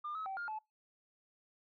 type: tone with pitch steps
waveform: sine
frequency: 1202 / 1285 / 771 / 1410 / 866 Hz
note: D6 / E6 / G5 / F6 / A5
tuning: +40 / -45 / -29 / +16 / -28 cents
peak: -37 dBFS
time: 0.04-0.59 s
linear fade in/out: 10 ms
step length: 110 ms
effects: noise-tail reverb RT60 0.2 s tail -26 dB re dry + tanh soft clip ceiling -35 dBFS